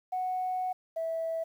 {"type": "tone pair in turn", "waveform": "sine", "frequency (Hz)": [739, 654.4], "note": ["F#5", "E5"], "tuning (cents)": [-2, -13], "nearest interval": "major second", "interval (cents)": 211, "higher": "first", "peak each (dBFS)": [-28, -29], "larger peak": "first", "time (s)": [[0.12, 0.73], [0.96, 1.44]], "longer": "first", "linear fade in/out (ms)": 10, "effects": ["tanh soft clip ceiling -24 dBFS", "10-bit"]}